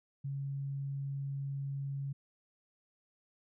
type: tone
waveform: sine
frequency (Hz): 138.59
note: C#3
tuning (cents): 0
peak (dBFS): -35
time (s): 0.24-2.13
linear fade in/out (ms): 10
effects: none